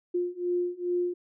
sine beating tone pair, 352.9 / 355.3 Hz, F4 / F4, +18 / +30 cents, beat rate 2.4 Hz, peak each -30 / -29 dBFS, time 0.14-1.14 s, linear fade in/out 10 ms, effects none

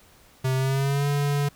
square tone with pitch glide, 130.81 to 143.48 Hz, C3 to D3, 0 to -40 cents, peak -22 dBFS, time 0.44-1.49 s, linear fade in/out 10 ms, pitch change +160 cents, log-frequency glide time 0.55-1.07 s, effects pink hiss -55 dBFS RMS until 1.55 s

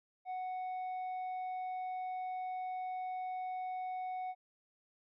sine tone with tanh clipping, 740 Hz, F#5, in tune, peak -38 dBFS, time 0.25-4.35 s, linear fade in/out 50 ms, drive 4 dB, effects none

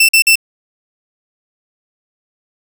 sawtooth tone bursts, 2673 Hz, E7, 23 cents sharp, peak -3 dBFS, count 3, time 0-0.356 s, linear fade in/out 5 ms, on 88 ms, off 46 ms, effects none

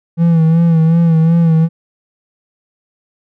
triangle tone with vibrato, 164.7 Hz, E3, 1 cent flat, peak -5 dBFS, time 0.17-1.69 s, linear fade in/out 50 ms, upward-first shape sine, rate 2.7 Hz, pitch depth 50 cents each way, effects none

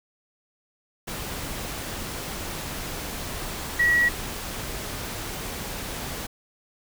sine tone in noise, 1923 Hz, B6, 47 cents flat, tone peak -17 dBFS, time 3.79-4.09 s, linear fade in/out 10 ms, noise pink, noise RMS -33 dBFS, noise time 1.07-6.27 s, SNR +13 dB, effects none

